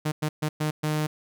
sawtooth tone bursts at uneven times, 152.9 Hz, D#3, 30 cents flat, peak -20 dBFS, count 5, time 0.05-0.12 / 0.22-0.29 / 0.42-0.49 / 0.6-0.71 / 0.83-1.07 s, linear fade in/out 10 ms, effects none

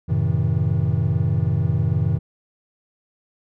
triangle chord, F# diminished seventh, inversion none, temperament just, 92.5 / 111 / 133.2 / 159.84 Hz, F#2 / A2 / C3 / Eb3, 0 / +16 / +31 / +47 cents, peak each -21 dBFS, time 0.08-2.19 s, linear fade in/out 20 ms, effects none

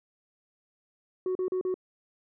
sine tone bursts, 370 Hz, F#4, in tune, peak -24 dBFS, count 4, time 1.26-1.742 s, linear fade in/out 2 ms, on 92 ms, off 38 ms, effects tanh soft clip ceiling -25 dBFS

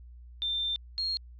sine tone pair in turn, 3580 / 4257 Hz, A7 / C8, +29 / +29 cents, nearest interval minor third, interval 300 cents, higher second, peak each -28 dBFS, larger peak neither, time 0.42-0.76 / 0.98-1.17 s, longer first, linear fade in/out 0 ms, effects added 60 Hz sine -46 dBFS peak until 1.39 s + resampled to 11025 Hz

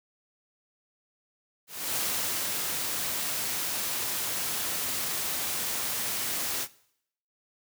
white noise with ADSR envelope, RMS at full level -29 dBFS, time 1.67-6.68 s, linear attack 290 ms, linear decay 520 ms, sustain -2 dB, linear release 58 ms, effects noise-tail reverb RT60 0.7 s tail -20 dB re dry + high-pass 80 Hz 12 dB/octave

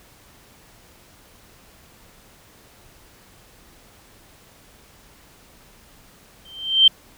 sine tone with exponential growth, 3132 Hz, G7, 2 cents flat, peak -6 dBFS, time 6.45-6.88 s, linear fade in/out 5 ms, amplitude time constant 93 ms, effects pink hiss -51 dBFS RMS until 7.17 s

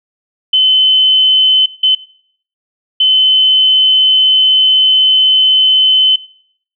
sine tone bursts at uneven times, 3048 Hz, G7, 49 cents flat, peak -6 dBFS, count 3, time 0.53-1.66 / 1.83-1.95 / 3-6.16 s, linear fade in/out 5 ms, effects noise-tail reverb RT60 0.6 s tail -20 dB re dry

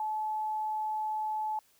sine tone, 862 Hz, A5, 36 cents flat, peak -30 dBFS, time 0-1.59 s, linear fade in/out 2 ms, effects white hiss -66 dBFS RMS until 1.79 s

